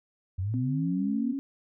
sine linear sweep, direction up, 87.31 to 246.9 Hz, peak -27 dBFS, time 0.38-1.33 s, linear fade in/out 10 ms
sine tone with pitch glide, 254.8 to 274.7 Hz, C4 to C#4, -46 to -16 cents, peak -29 dBFS, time 0.54-1.39 s, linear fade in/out 0 ms, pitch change +130 cents, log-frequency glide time 0.68-0.84 s
effects none

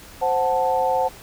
sine chord, F# diminished, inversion second, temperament equal, 523.3 / 740 / 880 Hz, C5 / F#5 / A5, 0 / 0 / 0 cents, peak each -22 dBFS, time 0.21-1.09 s, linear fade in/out 20 ms, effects pink hiss -43 dBFS RMS until 1.22 s

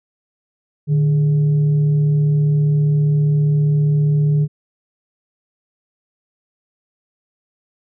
sine tone with frequency modulation, 150 Hz, D3, 37 cents sharp, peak -12 dBFS, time 0.87-4.48 s, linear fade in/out 50 ms, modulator 265 Hz, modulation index 0.23, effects none

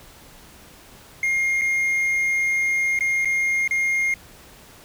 triangle tone with dropouts, 2129 Hz, C7, 30 cents sharp, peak -17 dBFS, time 1.23-4.14 s, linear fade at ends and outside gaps 2 ms, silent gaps 1.613-1.617 / 2.99-3.007 / 3.248-3.255 / 3.677-3.709 s, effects pink hiss -47 dBFS RMS until 4.84 s

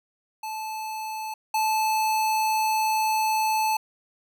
square tone pair in turn, 871 / 871 Hz, A5 / A5, -18 / -18 cents, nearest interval unison, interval 0 cents, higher neither, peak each -31 / -22 dBFS, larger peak second, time 0.43-1.34 / 1.54-3.77 s, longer second, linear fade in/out 5 ms, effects none

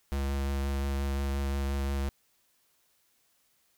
square tone with vibrato, 69 Hz, C#2, 7 cents flat, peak -29 dBFS, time 0.12-2.09 s, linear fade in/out 0 ms, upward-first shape sine, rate 5.7 Hz, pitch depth 13 cents each way, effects white hiss -70 dBFS RMS until 3.77 s

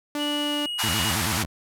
sawtooth tone, 293.7 Hz, D4, in tune, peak -22 dBFS, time 0.15-0.66 s, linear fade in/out 2 ms
triangle tone with pitch glide, 2922 to 2892 Hz, F#7 to F#7, -22 to -40 cents, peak -26 dBFS, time 0.17-1.15 s, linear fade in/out 50 ms, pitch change -18 cents, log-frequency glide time 0.39-0.65 s
pink band-pass noise, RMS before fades -27 dBFS, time 0.78-1.44 s, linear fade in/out 20 ms, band 770 to 14000 Hz, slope 48 dB/octave
20% pulse tone with vibrato, 95.5 Hz, G2, 45 cents flat, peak -22 dBFS, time 0.83-1.46 s, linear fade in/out 10 ms, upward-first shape square, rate 9.2 Hz, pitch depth 240 cents each way
effects none

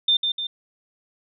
sine tone with echo, 3597 Hz, A7, 37 cents sharp, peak -15 dBFS, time 0.08-0.17 s, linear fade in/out 5 ms, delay 150 ms, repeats 2, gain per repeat -5 dB, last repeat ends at 0.47 s, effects none

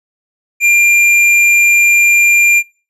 sine tone with tanh clipping, 2390 Hz, D7, 30 cents sharp, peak -8 dBFS, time 0.6-2.63 s, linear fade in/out 50 ms, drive 12 dB, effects noise-tail reverb RT60 0.4 s tail -26 dB re dry + resampled to 32000 Hz

